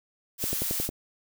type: noise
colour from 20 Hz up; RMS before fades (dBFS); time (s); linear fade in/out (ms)
blue; -30; 0.38-0.9; 50
type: click train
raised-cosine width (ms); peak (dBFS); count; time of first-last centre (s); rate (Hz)
2; -18; 6; 0.44-0.89; 11.1
effects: none